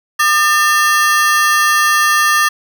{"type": "ring-modulated tone", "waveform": "40% pulse", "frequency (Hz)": 1500, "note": "F#6", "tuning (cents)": 23, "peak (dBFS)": -6, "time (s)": [0.19, 2.49], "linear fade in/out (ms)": 10, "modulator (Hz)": 294, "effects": []}